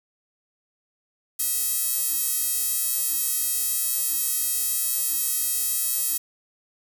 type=tone with high-pass filter; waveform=sawtooth; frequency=643 Hz; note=E5; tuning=43 cents flat; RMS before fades=-25 dBFS; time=1.39-6.18 s; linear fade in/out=10 ms; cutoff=10000 Hz; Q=1.1; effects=none